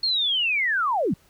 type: linear sweep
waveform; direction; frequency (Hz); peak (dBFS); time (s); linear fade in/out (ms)
sine; down; 4340 to 135; -20; 0.03-1.14; 5
effects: pink hiss -59 dBFS RMS until 1.29 s